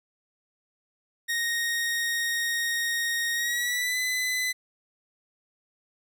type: tone with pitch glide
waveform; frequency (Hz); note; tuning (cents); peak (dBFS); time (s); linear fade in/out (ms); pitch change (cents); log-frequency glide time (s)
sawtooth; 1864.7 to 2010; A#6 to B6; 0 to +30; -22; 1.28-4.53; 20; +130; 3.33-3.98
effects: none